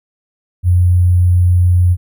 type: tone with sample-and-hold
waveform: sine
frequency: 89.3 Hz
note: F2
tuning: 39 cents sharp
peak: -7 dBFS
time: 0.63-1.97 s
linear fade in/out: 50 ms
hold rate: 11025 Hz
effects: none